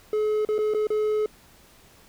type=tone with dropouts; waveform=triangle; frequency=427 Hz; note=G#4; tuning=48 cents sharp; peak=-19 dBFS; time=0.13-1.26 s; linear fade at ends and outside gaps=2 ms; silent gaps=0.45-0.488 / 0.582-0.588 / 0.738-0.746 / 0.87-0.903 s; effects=pink hiss -54 dBFS RMS until 2.08 s